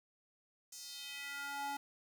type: tone with high-pass filter sweep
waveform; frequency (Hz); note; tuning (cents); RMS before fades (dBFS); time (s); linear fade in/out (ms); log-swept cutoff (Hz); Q
square; 282.2; C#4; +31; -44; 0.72-1.77; 5; 6600 to 630; 2.3
effects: 10-bit